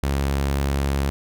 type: tone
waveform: sawtooth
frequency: 69.3 Hz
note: C#2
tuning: in tune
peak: -16 dBFS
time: 0.03-1.1 s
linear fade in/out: 0 ms
effects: none